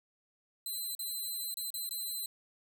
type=tone with dropouts; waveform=5% pulse; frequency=4053 Hz; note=B7; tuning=44 cents sharp; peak=-29 dBFS; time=0.66-2.26 s; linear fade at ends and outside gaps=2 ms; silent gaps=0.951-0.992 / 1.542-1.57 / 1.704-1.74 / 1.892-1.909 s; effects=none